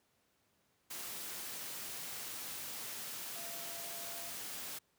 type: tone in noise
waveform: sine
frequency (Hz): 681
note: F5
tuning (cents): -44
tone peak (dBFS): -52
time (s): 3.35-4.3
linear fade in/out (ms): 10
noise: white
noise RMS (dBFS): -44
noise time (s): 0.9-4.79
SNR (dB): -11
effects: pink hiss -75 dBFS RMS until 4.98 s + high-pass 100 Hz 12 dB/octave